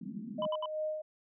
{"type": "band-pass noise", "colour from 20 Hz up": "white", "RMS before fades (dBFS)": -42, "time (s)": [0.01, 0.47], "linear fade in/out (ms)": 5, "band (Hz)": [180, 250], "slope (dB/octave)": 48}
{"type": "tone with tremolo", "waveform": "sine", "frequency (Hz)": 618, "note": "D#5", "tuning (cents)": -12, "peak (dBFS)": -31, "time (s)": [0.38, 1.02], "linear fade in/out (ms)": 10, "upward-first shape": "sine", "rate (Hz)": 2.7, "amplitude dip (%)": 55}
{"type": "tone bursts", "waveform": "square", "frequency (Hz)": 1000, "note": "B5", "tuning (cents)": 21, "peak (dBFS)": -34, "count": 3, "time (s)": [0.42, 0.658], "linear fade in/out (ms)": 2, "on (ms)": 34, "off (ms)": 68}
{"effects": ["resampled to 8000 Hz"]}